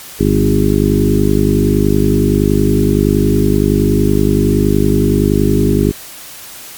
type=harmonic tone with a mistuned harmonic; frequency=50.7 Hz; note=G#1; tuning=41 cents flat; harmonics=1 / 2 / 3 / 4 / 5 / 6 / 7 / 8; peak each=-17 / -17 / -17 / -17 / -17 / -17 / -17 / -17 dBFS; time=0.19-5.92 s; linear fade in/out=20 ms; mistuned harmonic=4; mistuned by=-15 cents; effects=white hiss -32 dBFS RMS until 6.77 s + MP3 96 kbps